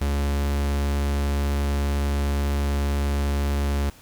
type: tone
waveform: 45% pulse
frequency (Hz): 71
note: C#2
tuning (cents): +42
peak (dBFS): -21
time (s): 0.01-3.9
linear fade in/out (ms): 5
effects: pink hiss -50 dBFS RMS until 4.01 s